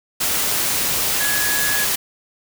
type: tone in noise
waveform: sine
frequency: 1680 Hz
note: G#6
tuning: 19 cents sharp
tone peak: -22 dBFS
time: 1.2-1.85 s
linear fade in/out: 10 ms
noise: white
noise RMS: -20 dBFS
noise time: 0.2-1.96 s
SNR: -5 dB
effects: none